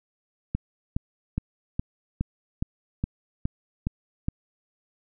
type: click train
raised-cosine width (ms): 5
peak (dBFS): -13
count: 10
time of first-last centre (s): 0.55-4.284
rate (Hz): 2.41
effects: none